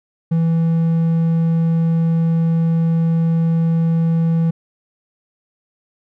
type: tone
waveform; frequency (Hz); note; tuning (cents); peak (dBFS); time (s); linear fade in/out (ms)
triangle; 164.81; E3; 0; -11; 0.31-4.51; 10
effects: none